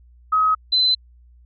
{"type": "tone pair in turn", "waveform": "sine", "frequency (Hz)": [1270, 4041], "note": ["D#6", "B7"], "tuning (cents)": [35, 39], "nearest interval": "octave + minor sixth", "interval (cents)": 2004, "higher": "second", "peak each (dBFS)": -14, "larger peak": "neither", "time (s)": [[0.32, 0.55], [0.72, 0.95]], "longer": "neither", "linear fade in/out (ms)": 10, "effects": ["added 60 Hz sine -47 dBFS peak until 1.45 s", "AAC 64 kbps"]}